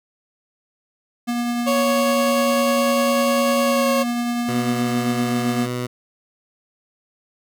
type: tone with tremolo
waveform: square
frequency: 239.2 Hz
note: A#3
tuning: 45 cents sharp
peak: -20 dBFS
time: 1.27-5.67 s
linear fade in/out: 20 ms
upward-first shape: triangle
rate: 10 Hz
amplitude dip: 25%
type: tone with pitch glide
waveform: 30% pulse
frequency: 556 to 546.8 Hz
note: C#5 to C#5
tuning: +5 to -24 cents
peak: -15 dBFS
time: 1.66-4.04 s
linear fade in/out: 20 ms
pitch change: -29 cents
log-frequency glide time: 3.65-3.9 s
type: tone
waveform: 15% pulse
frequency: 123.47 Hz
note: B2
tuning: in tune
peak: -17 dBFS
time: 4.48-5.87 s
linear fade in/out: 10 ms
effects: none